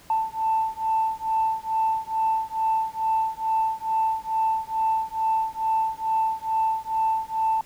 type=beating tone pair; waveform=sine; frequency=885 / 887.3 Hz; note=A5 / A5; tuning=+10 / +14 cents; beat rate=2.3 Hz; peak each=-24 dBFS; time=0.1-7.61 s; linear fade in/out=2 ms; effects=tanh soft clip ceiling -14 dBFS + pink hiss -51 dBFS RMS until 7.65 s